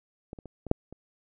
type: clicks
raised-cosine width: 2 ms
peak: -25 / -30 / -29 / -25 / -6 / -30 dBFS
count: 6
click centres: 0.331 / 0.388 / 0.457 / 0.667 / 0.714 / 0.926 s
effects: none